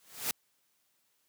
white noise with exponential growth, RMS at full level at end -29 dBFS, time 0-0.31 s, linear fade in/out 2 ms, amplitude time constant 67 ms, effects white hiss -74 dBFS RMS until 1.28 s + high-pass 100 Hz 12 dB/octave

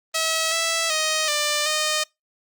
5% pulse tone with pitch steps, 645 / 659 / 625 / 594 / 615 Hz, E5 / E5 / D#5 / D5 / D#5, -38 / -1 / +8 / +20 / -20 cents, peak -9 dBFS, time 0.14-2.04 s, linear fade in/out 10 ms, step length 380 ms, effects noise-tail reverb RT60 0.2 s tail -25 dB re dry + Opus 32 kbps

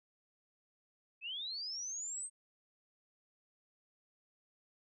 sine linear sweep, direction up, 2504 to 8440 Hz, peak -39 dBFS, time 1.21-2.3 s, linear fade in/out 50 ms, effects none

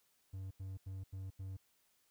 triangle tone bursts, 95.3 Hz, G2, 48 cents flat, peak -40 dBFS, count 5, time 0.33-1.57 s, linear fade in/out 10 ms, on 180 ms, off 85 ms, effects white hiss -75 dBFS RMS until 2.1 s

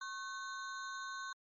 square ring-modulated tone, 1304 Hz, E6, 19 cents flat, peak -39 dBFS, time 0.01-1.33 s, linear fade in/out 5 ms, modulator 216 Hz, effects MP3 32 kbps

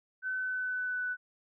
sine tone with pitch glide, 1518 to 1491.1 Hz, F#6 to F#6, +44 to +13 cents, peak -31 dBFS, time 0.22-1.17 s, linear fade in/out 50 ms, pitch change -31 cents, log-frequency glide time 0.35-1.05 s, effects none

